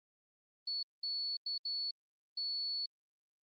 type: tone bursts at uneven times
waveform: sine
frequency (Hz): 4424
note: C#8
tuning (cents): -4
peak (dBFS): -35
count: 5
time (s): 0.67-0.83 / 1.03-1.37 / 1.46-1.58 / 1.65-1.91 / 2.37-2.86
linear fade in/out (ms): 5
effects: Opus 24 kbps